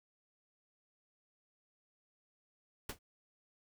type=noise with exponential decay; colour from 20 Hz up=pink; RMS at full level=-35 dBFS; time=2.89-2.99 s; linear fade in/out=5 ms; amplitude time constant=20 ms; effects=none